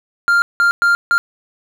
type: tone bursts at uneven times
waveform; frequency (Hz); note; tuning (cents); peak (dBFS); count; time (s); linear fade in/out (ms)
triangle; 1396.9; F6; 0; -8; 4; 0.28-0.42 / 0.6-0.71 / 0.82-0.95 / 1.11-1.18; 0
effects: none

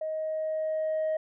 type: tone with level ramp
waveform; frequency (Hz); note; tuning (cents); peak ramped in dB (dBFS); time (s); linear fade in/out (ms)
sine; 628; D#5; +16; -29 to -23; 0.01-1.17; 5
effects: tanh soft clip ceiling -24 dBFS

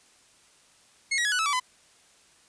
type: tone with pitch steps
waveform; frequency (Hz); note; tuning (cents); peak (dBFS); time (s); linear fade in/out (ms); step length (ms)
sawtooth; 2168 / 1909.3 / 1681.4 / 1480.8 / 1304.1 / 1148.5 / 1011.4; C#7 / A#6 / G#6 / F#6 / E6 / D6 / B5; -39 / +41 / +21 / +1 / -19 / -39 / +41; -20; 1.11-1.6; 10; 70
effects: white hiss -59 dBFS RMS until 2.48 s + resampled to 22050 Hz

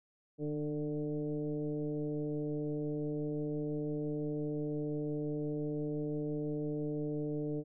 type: tone with frequency modulation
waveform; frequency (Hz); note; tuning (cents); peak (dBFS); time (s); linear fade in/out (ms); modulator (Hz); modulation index
sine; 298.9; D4; +31; -33; 0.38-7.64; 50; 148; 1.3
effects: none

